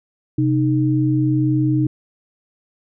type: tone pair together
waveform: sine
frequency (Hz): 129.81 / 308.2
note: C3 / D#4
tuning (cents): -13 / -16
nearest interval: octave + minor third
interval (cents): 1497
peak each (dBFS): -17 / -17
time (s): 0.38-1.87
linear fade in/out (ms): 5
effects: none